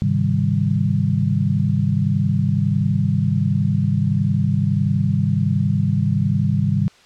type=chord; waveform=sine; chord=Ab major seventh; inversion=none; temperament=equal with one note detuned; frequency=103.83 / 134.1 / 155.56 / 196 Hz; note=Ab2 / C3 / Eb3 / G3; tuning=0 / +43 / 0 / 0 cents; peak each=-21 dBFS; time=0.02-6.88 s; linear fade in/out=0 ms; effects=white hiss -50 dBFS RMS until 7.05 s + low-pass 5000 Hz 12 dB/octave